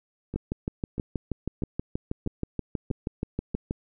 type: two click trains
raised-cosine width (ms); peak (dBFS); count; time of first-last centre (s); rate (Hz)
3; -21 / -15; 6 / 22; 0.34-3.545 / 0.36-3.709; 1.56 / 6.27
effects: none